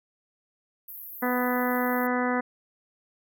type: band-pass noise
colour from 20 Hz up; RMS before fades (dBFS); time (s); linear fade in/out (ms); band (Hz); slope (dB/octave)
pink; -41; 0.88-2.07; 5; 12000 to 16000; 96
type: harmonic tone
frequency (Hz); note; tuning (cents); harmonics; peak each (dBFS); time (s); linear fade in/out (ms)
248.5; B3; +11; 1 / 2 / 3 / 4 / 5 / 6 / 7 / 8; -27 / -30 / -32 / -33 / -34 / -35 / -35 / -36; 1.22-2.41; 10
effects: none